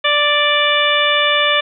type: harmonic tone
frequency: 587.3 Hz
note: D5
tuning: in tune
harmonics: 1 / 2 / 3 / 4 / 5 / 6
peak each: -19 / -19 / -19 / -19 / -19 / -19 dBFS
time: 0.04-1.61 s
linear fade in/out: 10 ms
effects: none